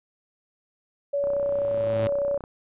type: tone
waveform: sine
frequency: 567 Hz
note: C#5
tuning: 39 cents sharp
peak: -22 dBFS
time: 1.13-2.38 s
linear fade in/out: 10 ms
type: tone with exponential growth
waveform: sawtooth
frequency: 108.3 Hz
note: A2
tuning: 27 cents flat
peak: -21 dBFS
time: 1.15-2.07 s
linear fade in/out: 0 ms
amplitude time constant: 200 ms
type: click train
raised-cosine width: 1 ms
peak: -24 dBFS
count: 39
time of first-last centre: 1.24-2.439 s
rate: 31.7 Hz
effects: resampled to 8000 Hz